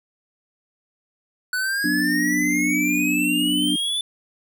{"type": "exponential sweep", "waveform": "square", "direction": "up", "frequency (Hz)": [1480, 3520], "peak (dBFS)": -22, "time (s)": [1.53, 4.01], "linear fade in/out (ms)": 2}
{"type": "chord", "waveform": "sine", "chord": "B minor", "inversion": "second", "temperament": "just", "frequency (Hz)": [185.21, 246.9, 296.3], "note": ["F#3", "B3", "D4"], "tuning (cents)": [2, 0, 15], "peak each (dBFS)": [-28, -26, -22], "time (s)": [1.84, 3.76], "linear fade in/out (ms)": 5}
{"effects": []}